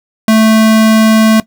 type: tone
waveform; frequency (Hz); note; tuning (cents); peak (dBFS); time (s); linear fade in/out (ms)
square; 220; A3; 0; -5; 0.28-1.4; 2
effects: noise-tail reverb RT60 0.1 s tail -18 dB re dry